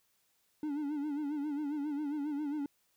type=tone with vibrato; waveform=triangle; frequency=293.2 Hz; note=D4; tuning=3 cents flat; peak=-31 dBFS; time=0.63-2.66 s; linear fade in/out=2 ms; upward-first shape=sine; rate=7.4 Hz; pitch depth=83 cents each way; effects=white hiss -74 dBFS RMS until 2.96 s